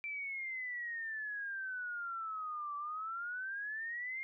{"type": "exponential two-way sweep", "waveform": "sine", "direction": "down then up", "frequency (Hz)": [2350, 1156, 2134], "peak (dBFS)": -38, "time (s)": [0.04, 4.23], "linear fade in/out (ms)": 0, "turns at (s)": 2.76, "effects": []}